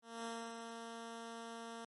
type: tone with ADSR envelope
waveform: 10% pulse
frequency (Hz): 230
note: A#3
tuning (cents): -23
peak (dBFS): -33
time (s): 0.02-1.85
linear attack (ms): 230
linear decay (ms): 290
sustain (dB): -5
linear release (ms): 5
effects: MP3 48 kbps